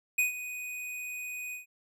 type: tone with ADSR envelope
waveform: square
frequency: 2489 Hz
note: D#7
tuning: in tune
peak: -23 dBFS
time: 0.18-1.66 s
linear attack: 8 ms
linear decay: 130 ms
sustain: -14 dB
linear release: 130 ms
effects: none